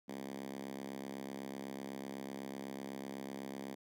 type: tone with high-pass filter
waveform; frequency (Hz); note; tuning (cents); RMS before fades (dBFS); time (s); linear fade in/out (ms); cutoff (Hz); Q
5% pulse; 68; C#2; -33; -45; 0.08-3.75; 10; 220; 2.7
effects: none